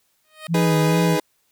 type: tone with exponential growth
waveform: 10% pulse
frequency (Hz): 622.3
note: D#5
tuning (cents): 0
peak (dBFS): -21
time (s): 0.24-0.47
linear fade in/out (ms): 2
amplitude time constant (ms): 49
type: tone with vibrato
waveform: sine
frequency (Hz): 164.1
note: E3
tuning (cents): -8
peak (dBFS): -17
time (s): 0.48-1.18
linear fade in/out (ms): 50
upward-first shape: sine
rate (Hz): 2.3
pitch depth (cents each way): 69
type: chord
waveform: 30% pulse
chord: G# minor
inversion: second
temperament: equal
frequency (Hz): 311.1 / 415.3 / 493.9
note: D#4 / G#4 / B4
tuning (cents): 0 / 0 / 0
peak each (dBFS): -21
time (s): 0.54-1.2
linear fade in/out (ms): 5
effects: white hiss -66 dBFS RMS until 1.51 s